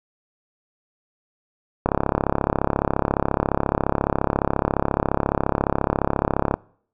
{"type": "click train", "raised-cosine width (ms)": 1, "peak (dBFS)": -4, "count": 162, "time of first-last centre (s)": [1.86, 6.54], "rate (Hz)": 34.4, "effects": ["noise-tail reverb RT60 0.6 s tail -24 dB re dry"]}